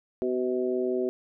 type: harmonic tone with a mistuned harmonic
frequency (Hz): 125.6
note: B2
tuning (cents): +30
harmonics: 2 / 3 / 4 / 5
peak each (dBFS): -32 / -26 / -35 / -35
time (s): 0.22-1.09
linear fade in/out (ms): 0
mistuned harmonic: 5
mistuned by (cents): +30
effects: none